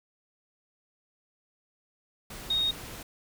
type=tone in noise; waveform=sine; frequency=3729 Hz; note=A#7; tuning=in tune; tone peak=-24 dBFS; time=2.5-2.71 s; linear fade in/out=5 ms; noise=pink; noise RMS=-42 dBFS; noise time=2.3-3.03 s; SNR=+15 dB; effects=none